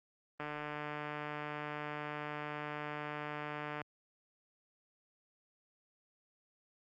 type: click train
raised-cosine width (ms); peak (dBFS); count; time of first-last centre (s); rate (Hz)
0.5; -26; 510; 0.4-3.816; 149
effects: high-pass 80 Hz 12 dB/octave + Opus 32 kbps